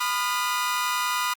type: tone cluster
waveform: sawtooth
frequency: 995 / 1226 / 1417 Hz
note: B5 / D#6 / F6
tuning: +13 / -26 / +25 cents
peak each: -23 / -24 / -28 dBFS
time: 0-1.34 s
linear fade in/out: 10 ms
effects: Opus 32 kbps